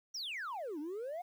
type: exponential two-way sweep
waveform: sine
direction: down then up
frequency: 5970 to 283.7 to 741 Hz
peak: -36 dBFS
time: 0.14-1.22 s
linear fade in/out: 10 ms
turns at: 0.79 s
effects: tanh soft clip ceiling -37 dBFS + 11-bit